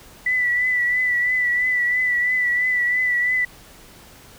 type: tone with vibrato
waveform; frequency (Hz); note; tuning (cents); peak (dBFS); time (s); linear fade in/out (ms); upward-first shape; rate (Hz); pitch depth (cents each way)
sine; 1975.5; B6; 0; -17; 0.26-3.45; 5; triangle; 3; 41
effects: pink hiss -46 dBFS RMS until 4.38 s